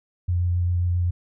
sine tone with vibrato, 88.2 Hz, F2, 18 cents sharp, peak -19 dBFS, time 0.28-1.11 s, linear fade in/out 10 ms, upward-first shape sine, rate 7.5 Hz, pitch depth 14 cents each way, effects none

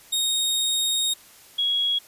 sawtooth / sine tone pair in turn, 3729 / 3322 Hz, A#7 / G#7, 0 / 0 cents, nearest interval major second, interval 200 cents, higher first, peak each -18 / -20 dBFS, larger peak first, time 0.12-1.14 / 1.58-1.99 s, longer first, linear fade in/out 10 ms, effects white hiss -50 dBFS RMS until 2.07 s + resampled to 32000 Hz

